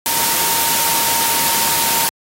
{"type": "tone in noise", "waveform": "sine", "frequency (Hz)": 921, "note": "A#5", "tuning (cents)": -21, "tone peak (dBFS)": -23, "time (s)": [0.06, 2.09], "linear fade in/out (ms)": 0, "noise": "white", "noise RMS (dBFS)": -17, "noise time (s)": [0.06, 2.09], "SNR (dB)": -9, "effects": ["high-pass 100 Hz 12 dB/octave", "AAC 48 kbps"]}